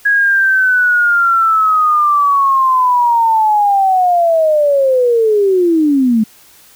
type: linear sweep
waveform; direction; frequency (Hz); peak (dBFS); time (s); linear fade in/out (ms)
sine; down; 1661.2 to 211.4; -8; 0.05-6.24; 10
effects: white hiss -44 dBFS RMS until 6.75 s